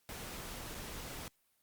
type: noise with dropouts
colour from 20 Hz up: pink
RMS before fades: -45 dBFS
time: 0.09-1.28 s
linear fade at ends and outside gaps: 0 ms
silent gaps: 0.746-0.75 s
effects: white hiss -75 dBFS RMS until 1.62 s + Opus 48 kbps